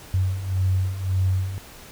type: beating tone pair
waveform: sine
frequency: 92.5 / 94.3 Hz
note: F#2 / F#2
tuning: 0 / +33 cents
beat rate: 1.8 Hz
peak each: -26 / -21 dBFS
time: 0.14-1.58 s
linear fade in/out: 0 ms
effects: pink hiss -44 dBFS RMS until 1.91 s